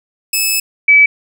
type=tone pair in turn; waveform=10% pulse / sine; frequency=2601 / 2294 Hz; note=E7 / D7; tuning=-24 / -41 cents; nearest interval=major second; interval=217 cents; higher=first; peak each=-4 dBFS; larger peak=neither; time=0.33-0.6 / 0.88-1.06 s; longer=first; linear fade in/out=5 ms; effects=none